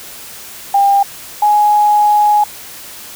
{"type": "tone pair in turn", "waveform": "sine", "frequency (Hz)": [799, 835.2], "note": ["G5", "G#5"], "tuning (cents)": [33, 10], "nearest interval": "minor second", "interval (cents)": 77, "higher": "second", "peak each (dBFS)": -7, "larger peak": "neither", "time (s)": [[0.74, 1.03], [1.42, 2.44]], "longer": "second", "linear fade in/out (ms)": 5, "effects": ["white hiss -32 dBFS RMS until 3.15 s"]}